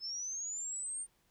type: linear sweep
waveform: sine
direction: up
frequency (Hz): 5150 to 8870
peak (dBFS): -37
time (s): 0-1.07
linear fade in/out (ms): 50
effects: pink hiss -73 dBFS RMS until 1.3 s